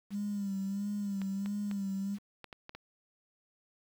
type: tone with vibrato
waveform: sine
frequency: 199.6 Hz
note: G3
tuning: 32 cents sharp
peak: -32 dBFS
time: 0.1-2.19 s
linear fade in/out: 50 ms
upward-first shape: sine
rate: 1.5 Hz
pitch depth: 54 cents each way
type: clicks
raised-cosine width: 0.3 ms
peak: -29 dBFS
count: 7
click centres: 1.217 / 1.46 / 1.713 / 2.443 / 2.528 / 2.694 / 2.75 s
effects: 9-bit